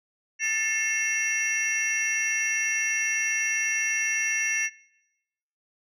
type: tone cluster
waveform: sine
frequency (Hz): 1767 / 2158 / 2706 / 5770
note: A6 / C#7 / E7 / F#8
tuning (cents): +7 / -47 / +45 / -44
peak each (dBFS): -28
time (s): 0.39-4.7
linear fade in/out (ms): 50
effects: noise-tail reverb RT60 1.0 s tail -24 dB re dry + tanh soft clip ceiling -18 dBFS